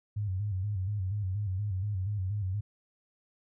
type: tone with vibrato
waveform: sine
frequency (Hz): 98.6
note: G2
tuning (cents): +11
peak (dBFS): -29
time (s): 0.16-2.61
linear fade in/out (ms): 10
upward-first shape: square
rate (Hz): 4.2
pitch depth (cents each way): 95
effects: none